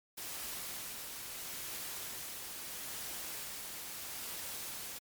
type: noise with tremolo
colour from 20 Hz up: white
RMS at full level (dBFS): -42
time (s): 0.17-4.99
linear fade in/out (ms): 10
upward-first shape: sine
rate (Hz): 0.76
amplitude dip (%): 25
effects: MP3 96 kbps